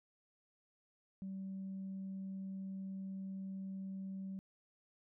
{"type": "tone", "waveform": "sine", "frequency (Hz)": 192.1, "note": "G3", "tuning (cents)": -35, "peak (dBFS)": -40, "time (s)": [1.22, 4.39], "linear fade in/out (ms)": 0, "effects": ["tanh soft clip ceiling -38 dBFS"]}